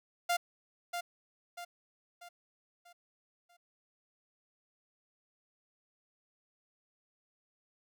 sawtooth tone with echo, 698.5 Hz, F5, in tune, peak -24 dBFS, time 0.29-0.37 s, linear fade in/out 10 ms, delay 640 ms, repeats 5, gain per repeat -7 dB, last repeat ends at 3.57 s, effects none

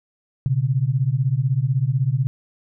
sine beating tone pair, 123.47 / 139.47 Hz, B2 / C#3, 0 / +11 cents, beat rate 16 Hz, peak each -20 dBFS, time 0.46-2.27 s, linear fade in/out 0 ms, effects none

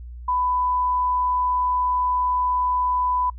sine tone, 997 Hz, B5, 16 cents sharp, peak -19 dBFS, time 0.28-3.3 s, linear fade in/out 5 ms, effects noise-tail reverb RT60 0.1 s tail -26 dB re dry + added 60 Hz sine -34 dBFS peak until 3.38 s

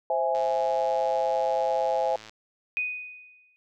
sine chord, C augmented, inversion none, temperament equal, 523.3 / 659.3 / 830.6 Hz, C5 / E5 / G#5, 0 / 0 / 0 cents, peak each -27 dBFS, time 0.1-2.16 s, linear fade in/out 2 ms
click train, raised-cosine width 0.2 ms, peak -27 dBFS, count 213, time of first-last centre 0.35-2.295 s, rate 109 Hz
sine tone with exponential decay, 2489 Hz, D#7, in tune, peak -23 dBFS, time 2.77-3.56 s, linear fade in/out 0 ms, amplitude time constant 170 ms
effects none

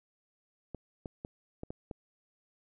clicks, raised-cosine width 2 ms, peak -26 dBFS, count 6, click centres 0.747 / 1.058 / 1.249 / 1.634 / 1.705 / 1.912 s, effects none

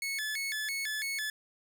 sawtooth tone with vibrato, 1949 Hz, B6, 23 cents flat, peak -29 dBFS, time 0.02-1.3 s, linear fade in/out 2 ms, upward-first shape square, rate 3 Hz, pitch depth 210 cents each way, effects none

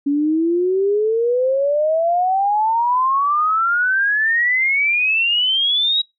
sine exponential sweep, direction up, 279.7 to 3862 Hz, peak -14 dBFS, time 0.06-6.02 s, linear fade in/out 10 ms, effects noise-tail reverb RT60 0.2 s tail -25 dB re dry

